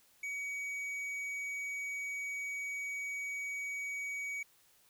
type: tone with tanh clipping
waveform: triangle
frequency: 2260 Hz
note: C#7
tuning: 33 cents sharp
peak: -38 dBFS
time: 0.23-4.43 s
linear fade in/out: 5 ms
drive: 11 dB
effects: white hiss -67 dBFS RMS until 4.89 s